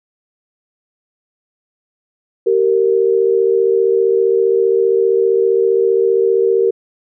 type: tone pair together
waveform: sine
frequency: 386.8 / 462 Hz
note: G4 / A#4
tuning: -23 / -16 cents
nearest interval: minor third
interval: 307 cents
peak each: -13 / -13 dBFS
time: 2.46-6.71 s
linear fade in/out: 10 ms
effects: none